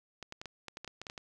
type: clicks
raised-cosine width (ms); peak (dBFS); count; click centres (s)
0.2; -25; 12; 0.227 / 0.324 / 0.415 / 0.457 / 0.683 / 0.771 / 0.846 / 0.877 / 1.016 / 1.068 / 1.099 / 1.178
effects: none